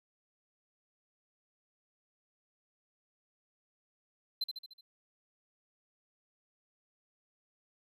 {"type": "tone with echo", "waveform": "triangle", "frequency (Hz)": 4083, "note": "C8", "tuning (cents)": -43, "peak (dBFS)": -29, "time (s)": [4.41, 4.44], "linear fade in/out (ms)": 5, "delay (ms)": 74, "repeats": 5, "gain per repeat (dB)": -5, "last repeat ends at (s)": 4.81, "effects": []}